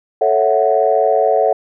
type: chord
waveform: sine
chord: F# minor seventh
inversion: first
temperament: equal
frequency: 440 / 554.4 / 659.3 / 740 Hz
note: A4 / C#5 / E5 / F#5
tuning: 0 / 0 / 0 / 0 cents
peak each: -16 dBFS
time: 0.21-1.53 s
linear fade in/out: 5 ms
effects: tanh soft clip ceiling 0 dBFS